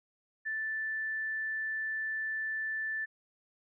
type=tone; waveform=sine; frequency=1760 Hz; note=A6; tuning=in tune; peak=-32 dBFS; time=0.45-3.06 s; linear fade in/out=20 ms; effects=none